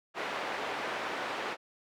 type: band-pass noise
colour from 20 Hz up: pink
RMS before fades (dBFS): -36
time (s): 0.14-1.57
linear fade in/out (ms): 50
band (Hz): 480 to 2400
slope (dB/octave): 12
effects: none